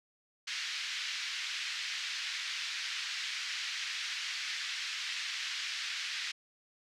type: band-pass noise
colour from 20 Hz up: pink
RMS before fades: -38 dBFS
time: 0.47-6.32 s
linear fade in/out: 10 ms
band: 1800 to 5500 Hz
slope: 24 dB/octave
effects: none